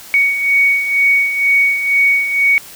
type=beating tone pair; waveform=sine; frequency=2235 / 2237.1 Hz; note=C#7 / C#7; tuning=+14 / +15 cents; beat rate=2.1 Hz; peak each=-18 / -11 dBFS; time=0.14-2.58 s; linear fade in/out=0 ms; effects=white hiss -36 dBFS RMS until 2.75 s